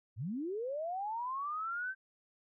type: linear sweep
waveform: sine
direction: up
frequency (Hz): 89.4 to 1567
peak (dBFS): -35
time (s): 0.16-1.95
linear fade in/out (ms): 50
effects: none